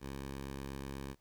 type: tone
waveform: 10% pulse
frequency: 68.2 Hz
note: C#2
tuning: 28 cents flat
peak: -33 dBFS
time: 0-1.16 s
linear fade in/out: 50 ms
effects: pink hiss -75 dBFS RMS until 1.2 s